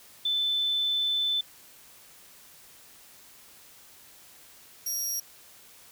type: tone pair in turn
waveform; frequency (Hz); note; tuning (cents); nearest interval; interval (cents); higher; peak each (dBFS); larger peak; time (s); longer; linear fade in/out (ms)
sine / 25% pulse; 3520 / 5657; A7 / F8; 0 / +21; minor sixth; 821; second; -24 / -24; neither; 0.25-1.41 / 4.86-5.2; first; 5
effects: white hiss -53 dBFS RMS until 5.91 s